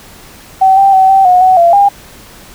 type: tone with pitch steps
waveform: sine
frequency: 764 / 784 / 761 / 774 / 726 / 747 / 684 / 804 Hz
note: G5 / G5 / F#5 / G5 / F#5 / F#5 / F5 / G5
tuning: -45 / 0 / +48 / -22 / -33 / +16 / -36 / +44 cents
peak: -3 dBFS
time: 0.61-1.89 s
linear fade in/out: 10 ms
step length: 160 ms
effects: pink hiss -36 dBFS RMS until 2.54 s